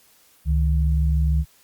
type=tone pair together; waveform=sine; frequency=69.5 / 156.02 Hz; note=C#2 / D#3; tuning=+5 / +5 cents; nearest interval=octave + major second; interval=1400 cents; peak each=-17 / -24 dBFS; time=0.45-1.45 s; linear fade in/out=50 ms; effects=white hiss -56 dBFS RMS until 1.63 s + Opus 48 kbps